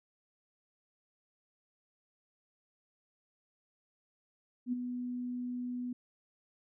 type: tone with ADSR envelope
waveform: sine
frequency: 246.9 Hz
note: B3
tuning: in tune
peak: -28 dBFS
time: 4.66-5.93 s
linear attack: 66 ms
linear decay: 15 ms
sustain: -7 dB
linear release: 5 ms
effects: none